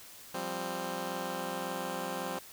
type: chord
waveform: 10% pulse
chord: F suspended second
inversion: none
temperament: just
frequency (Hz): 174.61 / 196.44 / 261.9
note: F3 / G3 / C4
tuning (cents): 0 / +4 / +2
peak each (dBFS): -32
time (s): 0.34-2.39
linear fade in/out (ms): 5
effects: white hiss -51 dBFS RMS until 2.52 s